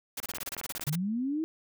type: noise bursts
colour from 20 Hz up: white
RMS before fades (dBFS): -36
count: 14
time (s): 0.17-0.956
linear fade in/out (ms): 5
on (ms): 32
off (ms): 26
type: click train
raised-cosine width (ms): 0.5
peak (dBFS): -25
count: 14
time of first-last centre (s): 0.2-0.796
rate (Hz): 21.8
type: linear sweep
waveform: sine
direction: up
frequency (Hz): 138.59 to 327.4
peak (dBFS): -28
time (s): 0.87-1.44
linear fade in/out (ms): 0
effects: none